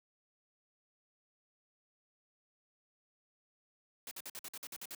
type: noise bursts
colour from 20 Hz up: white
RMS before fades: -45 dBFS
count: 10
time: 4.07-4.949 s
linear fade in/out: 2 ms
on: 42 ms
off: 51 ms
effects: high-pass 150 Hz 12 dB/octave